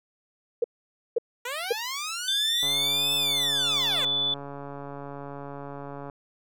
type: tone bursts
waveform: sine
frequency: 472 Hz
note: A#4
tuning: 22 cents sharp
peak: -19 dBFS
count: 3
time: 0.62-1.726 s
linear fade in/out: 5 ms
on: 22 ms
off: 520 ms
type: linear two-way sweep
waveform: 10% pulse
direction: up then down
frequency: 468.8 to 2637 to 468.8 Hz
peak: -22 dBFS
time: 1.45-4.05 s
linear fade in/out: 5 ms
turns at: 3.15 s
type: tone with pitch glide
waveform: sine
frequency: 3541 to 3482 Hz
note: A7 to A7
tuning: +10 to -19 cents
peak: -23 dBFS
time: 2.28-4.34 s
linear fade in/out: 2 ms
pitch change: -29 cents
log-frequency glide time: 3.11-3.85 s
type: click train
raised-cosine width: 1 ms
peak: -25 dBFS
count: 490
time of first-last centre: 2.63-6.098 s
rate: 141 Hz
effects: none